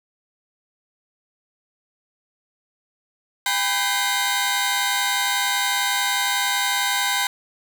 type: tone cluster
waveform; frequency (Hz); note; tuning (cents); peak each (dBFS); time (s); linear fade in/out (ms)
sawtooth; 805 / 991 / 1539 / 2102 / 3747; G5 / B5 / G6 / C7 / A#7; +46 / +6 / -32 / +7 / +8; -23; 3.46-7.27; 2
effects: 8-bit